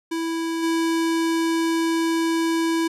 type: tone with level steps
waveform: square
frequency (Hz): 329.3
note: E4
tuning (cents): -2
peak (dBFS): -24 / -20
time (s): 0.11-2.88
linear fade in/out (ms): 10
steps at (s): 0.62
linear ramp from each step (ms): 20
effects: low-pass 11000 Hz 12 dB/octave